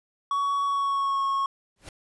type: tone with pitch glide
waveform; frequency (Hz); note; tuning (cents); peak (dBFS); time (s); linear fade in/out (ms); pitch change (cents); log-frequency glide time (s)
triangle; 1123 to 1095.5; C#6 to C#6; +22 to -21; -21; 0.31-1.46; 2; -43; 0.65-1.23
type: noise with exponential growth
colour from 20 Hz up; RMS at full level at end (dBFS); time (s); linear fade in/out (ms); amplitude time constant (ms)
pink; -37; 1.76-1.89; 2; 27
effects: resampled to 24000 Hz